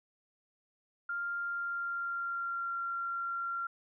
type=tone with pitch glide; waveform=sine; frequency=1396.9 to 1376.9 Hz; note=F6 to F6; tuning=0 to -25 cents; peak=-33 dBFS; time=1.09-3.67 s; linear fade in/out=5 ms; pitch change=-25 cents; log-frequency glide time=1.38-2.76 s; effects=none